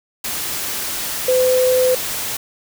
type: tone in noise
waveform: sine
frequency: 509 Hz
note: C5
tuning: 48 cents flat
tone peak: -12 dBFS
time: 1.28-1.95 s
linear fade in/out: 5 ms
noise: white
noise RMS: -24 dBFS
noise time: 0.24-2.37 s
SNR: +9 dB
effects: none